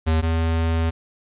square tone pair in turn, 80 / 81.87 Hz, D#2 / E2, +49 / -11 cents, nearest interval unison, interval 40 cents, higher second, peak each -17 / -19 dBFS, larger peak first, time 0.06-0.22 / 0.22-0.91 s, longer second, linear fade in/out 20 ms, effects resampled to 8000 Hz + 9-bit

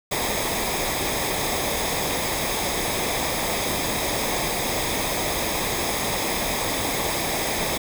pink noise with comb filter, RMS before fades -25 dBFS, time 0.11-7.78 s, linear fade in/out 10 ms, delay 0.69 ms, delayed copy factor -0.6, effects none

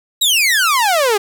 sawtooth exponential sweep, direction down, 3951 to 392.2 Hz, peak -8 dBFS, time 0.21-1.18 s, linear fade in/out 10 ms, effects 8-bit

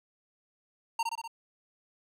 square tone with echo, 918 Hz, A#5, 27 cents flat, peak -27 dBFS, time 0.99-1.03 s, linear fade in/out 5 ms, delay 62 ms, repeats 4, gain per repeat -3 dB, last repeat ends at 1.278 s, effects low-pass 10000 Hz 12 dB/octave + 11-bit

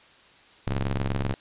sawtooth ring-modulated tone, 68 Hz, C#2, 33 cents flat, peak -18 dBFS, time 0.67-1.34 s, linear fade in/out 0 ms, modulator 44.2 Hz, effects white hiss -54 dBFS RMS until 1.4 s + resampled to 8000 Hz

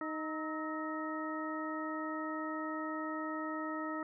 harmonic tone with a mistuned harmonic, 311.3 Hz, D#4, 1 cent sharp, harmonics 1 / 2 / 3 / 4 / 6, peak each -39 / -44 / -47 / -41 / -46 dBFS, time 0.01-4.03 s, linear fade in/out 2 ms, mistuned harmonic 4, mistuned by +59 cents, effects none

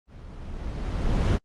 brown noise with level ramp, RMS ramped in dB -45 to -18 dBFS, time 0.07-1.39 s, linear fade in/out 50 ms, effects low-pass 6000 Hz 12 dB/octave + Opus 24 kbps

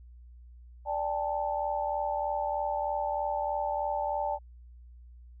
sine chord, D suspended fourth, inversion none, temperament equal with one note detuned, 587.3 / 796.8 / 880 Hz, D5 / G5 / A5, 0 / +28 / 0 cents, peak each -33 / -33 / -32 dBFS, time 0.85-4.39 s, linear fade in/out 50 ms, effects added 60 Hz sine -48 dBFS peak until 5.4 s

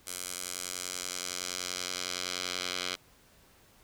10% pulse tone with band-pass filter sweep, 90.6 Hz, F#2, 36 cents flat, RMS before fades -37 dBFS, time 0.06-2.96 s, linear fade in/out 20 ms, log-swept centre 9300 to 3900 Hz, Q 1.2, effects pink hiss -61 dBFS RMS until 3.83 s

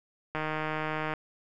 click train, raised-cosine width 0.5 ms, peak -17 dBFS, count 123, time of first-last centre 0.35-1.137 s, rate 155 Hz, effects none

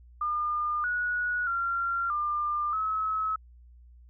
sine tone with pitch steps, 1208 / 1461 / 1378 / 1198 / 1289 Hz, D6 / F#6 / F6 / D6 / E6, +48 / -22 / -24 / +34 / -39 cents, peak -26 dBFS, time 0.21-3.36 s, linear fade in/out 5 ms, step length 630 ms, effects added 60 Hz sine -50 dBFS peak until 4.09 s

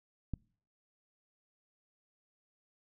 click, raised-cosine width 5 ms, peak -23 dBFS, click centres 0.337 s, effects noise-tail reverb RT60 0.5 s tail -26 dB re dry

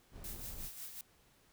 brown noise, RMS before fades -48 dBFS, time 0.11-0.7 s, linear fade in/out 50 ms
blue noise with tremolo, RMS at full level -45 dBFS, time 0.24-1.01 s, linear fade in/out 2 ms, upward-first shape sine, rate 5.5 Hz, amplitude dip 55%
effects pink hiss -68 dBFS RMS until 1.52 s

